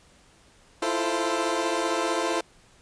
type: chord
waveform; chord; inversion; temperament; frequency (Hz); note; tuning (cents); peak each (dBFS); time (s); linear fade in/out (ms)
20% pulse; F major seventh; third; equal with one note detuned; 329.6 / 345 / 440 / 523.3; E4 / F4 / A4 / C5; 0 / -21 / 0 / 0; -25; 0.82-2.41; 5
effects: pink hiss -57 dBFS RMS until 2.81 s + resampled to 22050 Hz